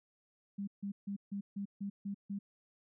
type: tone bursts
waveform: sine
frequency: 200 Hz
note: G3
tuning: 35 cents sharp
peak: -36 dBFS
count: 8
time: 0.58-2.39 s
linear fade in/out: 10 ms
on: 95 ms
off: 150 ms
effects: none